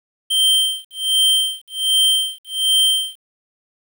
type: tone with tremolo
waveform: square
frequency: 3136 Hz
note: G7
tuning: in tune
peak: -12 dBFS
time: 0.3-3.2 s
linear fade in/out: 10 ms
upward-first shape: sine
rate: 1.3 Hz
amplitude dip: 100%
effects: 8-bit